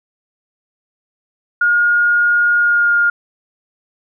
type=tone with pitch glide; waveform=sine; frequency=1428 to 1414.9 Hz; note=F6 to F6; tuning=+38 to +22 cents; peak=-10 dBFS; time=1.61-3.1 s; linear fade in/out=5 ms; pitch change=-16 cents; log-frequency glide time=2.58-2.94 s; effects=none